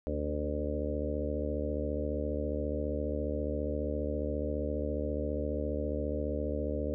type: harmonic tone with a mistuned harmonic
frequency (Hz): 74.7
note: D2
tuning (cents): +30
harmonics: 1 / 2 / 3 / 4 / 5 / 6 / 7 / 8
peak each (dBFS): -35 / -45 / -41 / -38 / -45 / -39 / -38 / -40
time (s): 0.07-6.94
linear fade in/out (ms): 0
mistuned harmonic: 4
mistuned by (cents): -38
effects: none